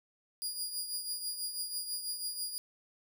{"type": "tone with tremolo", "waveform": "20% pulse", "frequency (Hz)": 4859, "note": "D#8", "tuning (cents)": -42, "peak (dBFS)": -27, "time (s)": [0.42, 2.58], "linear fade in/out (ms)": 0, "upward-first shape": "triangle", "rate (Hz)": 6.1, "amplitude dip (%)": 65, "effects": []}